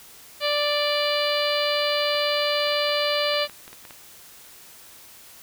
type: harmonic tone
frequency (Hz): 587.3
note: D5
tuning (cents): 0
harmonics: 1 / 2 / 3 / 4 / 5 / 6 / 7 / 8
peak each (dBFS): -24 / -30 / -32 / -31 / -29 / -32 / -30 / -32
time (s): 0.4-3.48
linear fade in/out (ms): 50
type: clicks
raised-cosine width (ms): 0.3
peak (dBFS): -26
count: 11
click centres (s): 2.149 / 2.672 / 2.723 / 2.893 / 3.338 / 3.451 / 3.497 / 3.679 / 3.73 / 3.852 / 3.908
effects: white hiss -47 dBFS RMS until 5.42 s